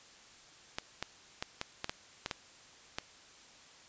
clicks, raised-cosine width 0.2 ms, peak -17 dBFS, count 9, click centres 0.785 / 1.026 / 1.425 / 1.614 / 1.844 / 1.895 / 2.261 / 2.312 / 2.985 s, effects white hiss -57 dBFS RMS until 3.88 s + resampled to 16000 Hz

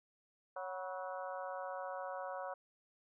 harmonic tone with a mistuned harmonic, 185 Hz, F#3, in tune, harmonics 3 / 4 / 5 / 6 / 7 / 8, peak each -44 / -46 / -48 / -50 / -51 / -52 dBFS, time 0.56-2.54 s, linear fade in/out 5 ms, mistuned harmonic 5, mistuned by +74 cents, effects none

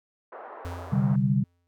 pink band-pass noise, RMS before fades -42 dBFS, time 0.32-1.16 s, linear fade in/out 5 ms, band 470 to 1300 Hz, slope 24 dB/octave
square tone with exponential decay, 87.31 Hz, F2, in tune, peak -32 dBFS, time 0.65-1.67 s, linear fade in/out 0 ms, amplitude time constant 220 ms
sine chord, C suspended second, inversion none, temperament equal with one note detuned, 130.81 / 145.99 / 196 Hz, C3 / D3 / G3, 0 / -10 / 0 cents, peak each -24 / -26 / -24 dBFS, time 0.92-1.44 s, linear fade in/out 10 ms
effects none

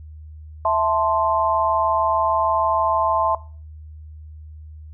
sine chord, A minor, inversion second, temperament equal, 659.3 / 880 / 1046.5 Hz, E5 / A5 / C6, 0 / 0 / 0 cents, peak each -20 / -21 / -20 dBFS, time 0.65-3.35 s, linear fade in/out 2 ms, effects noise-tail reverb RT60 0.4 s tail -19 dB re dry + added 77 Hz sine -36 dBFS peak until 4.93 s

